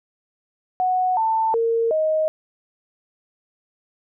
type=tone with pitch steps; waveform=sine; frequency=738 / 890 / 458.7 / 626 Hz; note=F#5 / A5 / A#4 / D#5; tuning=-5 / +20 / -28 / +10 cents; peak=-17 dBFS; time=0.8-2.28 s; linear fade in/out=0 ms; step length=370 ms; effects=none